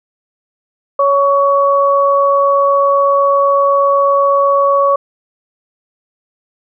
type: tone pair together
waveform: sine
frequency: 558.3 / 1123 Hz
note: C#5 / C#6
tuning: +12 / +22 cents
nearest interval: octave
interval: 1210 cents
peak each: -11 dBFS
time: 0.99-4.96 s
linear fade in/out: 5 ms
effects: none